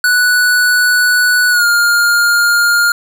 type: tone with pitch glide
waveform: square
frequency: 1479 to 1411.4 Hz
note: F#6 to F6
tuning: -1 to +18 cents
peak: -9 dBFS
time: 0.04-2.92 s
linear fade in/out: 2 ms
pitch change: -81 cents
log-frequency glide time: 1.5-1.66 s
effects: none